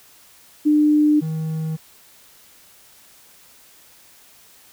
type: tone pair in turn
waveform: sine / triangle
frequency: 300 / 158.54 Hz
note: D4 / D#3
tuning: +37 / +33 cents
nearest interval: major seventh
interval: 1104 cents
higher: first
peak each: -12 / -20 dBFS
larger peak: first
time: 0.65-1.21 / 1.21-1.77 s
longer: neither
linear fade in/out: 20 ms
effects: white hiss -50 dBFS RMS until 4.72 s